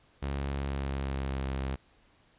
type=tone with pitch glide; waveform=sawtooth; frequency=69.3 to 66.78 Hz; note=C#2 to C2; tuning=0 to +36 cents; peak=-27 dBFS; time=0.22-1.76 s; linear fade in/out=10 ms; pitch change=-64 cents; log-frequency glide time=0.52-1.44 s; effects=pink hiss -64 dBFS RMS until 2.38 s + resampled to 8000 Hz